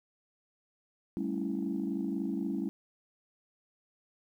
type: chord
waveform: sine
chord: A dominant seventh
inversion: third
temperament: equal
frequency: 196 / 220 / 277.2 / 329.6 Hz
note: G3 / A3 / C#4 / E4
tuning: 0 / 0 / 0 / 0 cents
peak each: -35 / -37 / -35 / -36 dBFS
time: 1.17-2.69 s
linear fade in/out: 0 ms
effects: tanh soft clip ceiling -23 dBFS + 11-bit

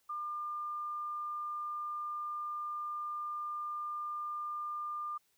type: tone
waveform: sine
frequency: 1200 Hz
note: D6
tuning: 37 cents sharp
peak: -36 dBFS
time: 0.09-5.18 s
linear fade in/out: 10 ms
effects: white hiss -74 dBFS RMS until 5.37 s

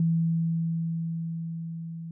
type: tone with level ramp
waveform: sine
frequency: 165.1 Hz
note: E3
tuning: 3 cents sharp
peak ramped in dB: -20 to -35 dBFS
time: 0-2.11 s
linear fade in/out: 2 ms
effects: none

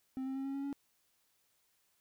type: tone with pitch steps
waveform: triangle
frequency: 262.3 / 265.8 / 269.4 / 273 / 276.6 / 280.3 Hz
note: C4 / C4 / C#4 / C#4 / C#4 / C#4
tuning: +4 / +27 / -49 / -26 / -4 / +19 cents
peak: -34 dBFS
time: 0.17-0.728 s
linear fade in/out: 0 ms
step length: 93 ms
effects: white hiss -75 dBFS RMS until 2 s

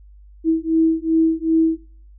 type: beating tone pair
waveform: sine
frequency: 322.5 / 325.1 Hz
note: E4 / E4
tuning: -38 / -24 cents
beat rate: 2.6 Hz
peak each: -17 dBFS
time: 0.44-1.79 s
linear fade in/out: 50 ms
effects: noise-tail reverb RT60 0.5 s tail -20 dB re dry + added 50 Hz sine -42 dBFS peak until 2.18 s

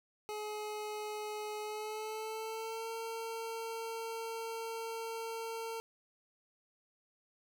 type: tone with pitch glide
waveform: 25% pulse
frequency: 423.4 to 453.8 Hz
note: G#4 to A#4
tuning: +33 to -47 cents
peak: -35 dBFS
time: 0.29-5.8 s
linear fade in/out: 0 ms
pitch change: +120 cents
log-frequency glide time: 1.62-2.9 s
effects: none

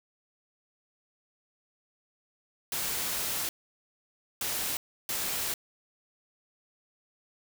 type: noise bursts at uneven times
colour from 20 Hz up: white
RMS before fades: -32 dBFS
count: 3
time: 2.72-3.49 / 4.41-4.77 / 5.09-5.54 s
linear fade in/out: 2 ms
effects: none

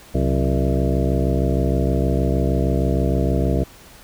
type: harmonic tone with a mistuned harmonic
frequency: 66.4 Hz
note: C2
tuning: 26 cents sharp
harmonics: 1 / 2 / 3 / 4 / 5 / 6 / 7 / 9 / 10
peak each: -20 / -23 / -25 / -26 / -27 / -28 / -28 / -30 / -30 dBFS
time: 0.14-3.64 s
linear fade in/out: 10 ms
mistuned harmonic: 3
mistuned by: -120 cents
effects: pink hiss -45 dBFS RMS until 4.03 s

